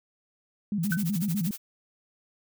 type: tone with vibrato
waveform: sine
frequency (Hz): 185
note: F#3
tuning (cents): 0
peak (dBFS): -25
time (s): 0.72-1.51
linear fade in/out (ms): 2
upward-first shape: square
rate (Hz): 8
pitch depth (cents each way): 190
type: noise with tremolo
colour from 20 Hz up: blue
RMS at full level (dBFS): -35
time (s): 0.83-1.58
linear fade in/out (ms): 5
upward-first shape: sine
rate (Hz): 13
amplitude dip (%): 95
type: tone with exponential decay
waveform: sine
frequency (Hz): 1516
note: F#6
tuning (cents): +42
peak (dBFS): -23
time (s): 0.92-1.03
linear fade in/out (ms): 2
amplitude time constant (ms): 23
effects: none